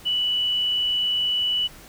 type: tone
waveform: sine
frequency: 2960 Hz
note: F#7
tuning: in tune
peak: -20 dBFS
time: 0.05-1.68 s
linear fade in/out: 20 ms
effects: pink hiss -46 dBFS RMS until 1.88 s